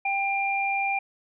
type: tone pair together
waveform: sine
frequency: 789 / 2389 Hz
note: G5 / D7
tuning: +11 / +29 cents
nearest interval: octave + perfect fifth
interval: 1918 cents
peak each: -26 dBFS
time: 0.05-0.99 s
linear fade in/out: 5 ms
effects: none